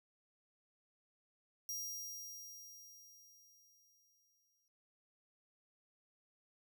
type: tone with exponential decay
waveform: sawtooth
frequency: 5700 Hz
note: F8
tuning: 34 cents sharp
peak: -37 dBFS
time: 1.69-4.68 s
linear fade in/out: 1 ms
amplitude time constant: 650 ms
effects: noise-tail reverb RT60 0.4 s tail -24 dB re dry